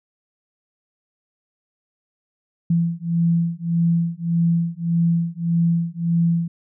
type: beating tone pair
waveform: sine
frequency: 167.8 / 169.5 Hz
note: E3 / E3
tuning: +31 / +49 cents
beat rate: 1.7 Hz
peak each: -20 dBFS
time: 2.7-6.48 s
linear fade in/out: 5 ms
effects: none